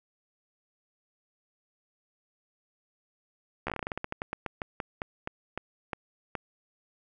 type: slowing click train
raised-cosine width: 0.5 ms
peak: -17 dBFS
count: 23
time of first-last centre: 3.67-6.352 s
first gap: 13 ms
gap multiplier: 1.18
effects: none